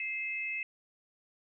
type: tone pair together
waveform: sine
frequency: 2097 / 2591 Hz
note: C7 / E7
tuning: +3 / -30 cents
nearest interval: major third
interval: 367 cents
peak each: -37 / -35 dBFS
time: 0-0.63 s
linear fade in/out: 2 ms
effects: none